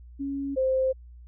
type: tone pair in turn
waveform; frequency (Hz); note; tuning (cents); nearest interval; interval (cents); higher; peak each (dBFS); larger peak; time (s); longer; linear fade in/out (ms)
sine; 277.2 / 523.3; C#4 / C5; 0 / 0; major seventh; 1100; second; -28 / -21; second; 0.19-0.56 / 0.56-0.93; neither; 20
effects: added 60 Hz sine -44 dBFS peak until 1.27 s